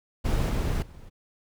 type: noise with level steps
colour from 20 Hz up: brown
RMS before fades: -24 / -26 / -46 dBFS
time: 0.24-1.1 s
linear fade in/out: 20 ms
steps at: 0.49 / 0.82 s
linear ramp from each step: 5 ms
effects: none